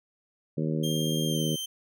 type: harmonic tone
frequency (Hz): 78.1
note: D#2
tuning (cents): +7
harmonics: 2 / 3 / 4 / 5 / 6 / 7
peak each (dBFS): -28 / -32 / -34 / -36 / -38 / -39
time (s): 0.57-1.56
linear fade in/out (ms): 10
type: tone with pitch glide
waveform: sawtooth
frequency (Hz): 3200 to 3120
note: G7 to G7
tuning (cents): +35 to -9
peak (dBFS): -29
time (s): 0.83-1.66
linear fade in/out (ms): 10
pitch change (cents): -44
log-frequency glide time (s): 1.26-1.43
effects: none